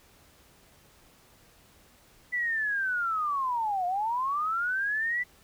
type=linear two-way sweep; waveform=sine; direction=down then up; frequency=1992 to 698.5 to 1992 Hz; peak=-26 dBFS; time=2.32-5.24 s; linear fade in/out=20 ms; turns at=3.86 s; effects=pink hiss -59 dBFS RMS until 5.43 s